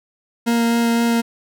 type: tone with vibrato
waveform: 40% pulse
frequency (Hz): 233.1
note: A#3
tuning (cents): 0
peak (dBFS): -14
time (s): 0.46-1.22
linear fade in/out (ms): 20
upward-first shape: sine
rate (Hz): 3.9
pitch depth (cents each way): 8
effects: none